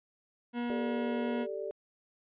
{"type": "tone", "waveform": "40% pulse", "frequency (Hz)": 240, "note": "B3", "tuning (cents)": -49, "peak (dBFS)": -31, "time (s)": [0.53, 1.47], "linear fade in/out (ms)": 50}
{"type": "chord", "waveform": "sine", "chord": "G suspended second", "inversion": "none", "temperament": "just", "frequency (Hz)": [392, 441, 588], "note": ["G4", "A4", "D5"], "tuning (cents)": [0, 4, 2], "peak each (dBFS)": -39, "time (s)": [0.7, 1.71], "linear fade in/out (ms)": 0}
{"effects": ["resampled to 8000 Hz"]}